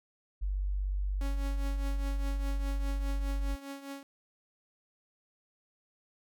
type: tone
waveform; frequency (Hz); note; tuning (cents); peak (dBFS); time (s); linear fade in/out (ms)
sine; 48.35; G1; -23; -29; 0.41-3.56; 20
type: tone with tremolo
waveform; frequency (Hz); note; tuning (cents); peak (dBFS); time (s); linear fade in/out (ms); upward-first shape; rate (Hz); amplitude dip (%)
sawtooth; 277.2; C#4; 0; -34; 1.21-4.03; 2; triangle; 4.9; 75
effects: none